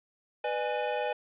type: chord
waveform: square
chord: G# diminished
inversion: first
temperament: equal with one note detuned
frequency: 493.9 / 602.8 / 830.6 Hz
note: B4 / D5 / G#5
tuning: 0 / +45 / 0 cents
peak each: -34 dBFS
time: 0.44-1.13 s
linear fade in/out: 5 ms
effects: resampled to 8000 Hz + 10-bit